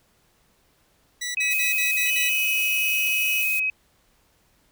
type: tone bursts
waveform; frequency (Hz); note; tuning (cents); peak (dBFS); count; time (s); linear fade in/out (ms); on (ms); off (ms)
15% pulse; 1961; B6; -13; -21; 6; 1.21-2.295; 10; 140; 49
type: tone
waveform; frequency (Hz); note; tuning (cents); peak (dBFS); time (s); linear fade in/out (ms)
sine; 2539; D#7; +34; -21; 1.37-3.7; 2
type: noise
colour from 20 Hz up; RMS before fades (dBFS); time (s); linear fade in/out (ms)
violet; -30; 1.5-3.6; 10
type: tone with pitch glide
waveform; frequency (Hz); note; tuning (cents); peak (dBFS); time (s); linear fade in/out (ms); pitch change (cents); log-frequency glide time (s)
sawtooth; 2960 to 2924; F#7 to F#7; 0 to -21; -27; 2.05-3.45; 50; -21; 2.23-2.66
effects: pink hiss -63 dBFS RMS until 4.71 s